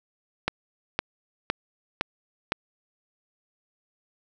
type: click train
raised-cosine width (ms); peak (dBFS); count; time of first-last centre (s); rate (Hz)
0.3; -7; 5; 0.48-2.521; 1.96
effects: none